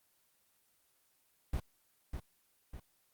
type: noise with echo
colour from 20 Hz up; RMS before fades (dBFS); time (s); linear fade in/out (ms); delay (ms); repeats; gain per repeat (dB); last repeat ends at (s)
brown; -34; 1.53-1.6; 5; 600; 2; -6; 2.8
effects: white hiss -73 dBFS RMS until 3.13 s + Opus 24 kbps